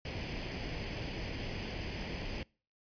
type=noise with comb filter; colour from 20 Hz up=pink; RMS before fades=-39 dBFS; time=0.05-2.43 s; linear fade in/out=2 ms; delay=0.39 ms; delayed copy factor=+0.65; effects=noise-tail reverb RT60 0.4 s tail -26 dB re dry + resampled to 11025 Hz